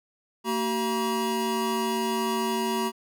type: tone cluster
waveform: square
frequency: 228.1 / 380.7 / 956 Hz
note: A#3 / F#4 / A#5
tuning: -37 / +49 / +43 cents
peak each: -30 dBFS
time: 0.44-2.92 s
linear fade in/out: 50 ms
effects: none